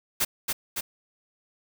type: noise with echo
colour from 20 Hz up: white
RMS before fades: -24 dBFS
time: 0.2-0.25 s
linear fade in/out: 10 ms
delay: 280 ms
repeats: 2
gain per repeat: -3 dB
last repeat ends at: 0.81 s
effects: none